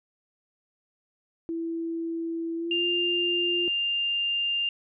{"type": "tone with pitch glide", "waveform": "sine", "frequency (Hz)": [331.2, 349.5], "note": ["E4", "F4"], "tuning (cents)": [8, 1], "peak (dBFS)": -28, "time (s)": [1.49, 3.68], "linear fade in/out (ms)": 0, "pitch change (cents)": 93, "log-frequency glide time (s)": [2.56, 2.86]}
{"type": "tone", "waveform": "sine", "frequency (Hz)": 2798, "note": "F7", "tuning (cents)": 3, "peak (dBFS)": -24, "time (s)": [2.71, 4.69], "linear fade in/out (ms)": 2}
{"effects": []}